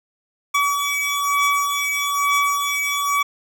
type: beating tone pair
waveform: 25% pulse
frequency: 1140 / 1141.1 Hz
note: C#6 / C#6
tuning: +48 / +50 cents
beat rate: 1.1 Hz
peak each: -18 / -17 dBFS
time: 0.54-3.23 s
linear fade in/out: 10 ms
effects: none